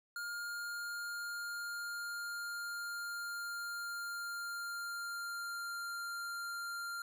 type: tone with pitch glide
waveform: square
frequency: 1413 to 1391.9 Hz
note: F6 to F6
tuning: +20 to -6 cents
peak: -40 dBFS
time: 0.16-7.02 s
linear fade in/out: 2 ms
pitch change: -26 cents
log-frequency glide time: 0.28-5.88 s
effects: none